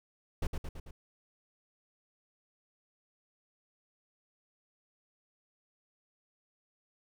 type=noise with echo; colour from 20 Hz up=brown; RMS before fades=-30 dBFS; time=0.42-0.47 s; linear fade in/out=5 ms; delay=110 ms; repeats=4; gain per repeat=-4 dB; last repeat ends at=0.91 s; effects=none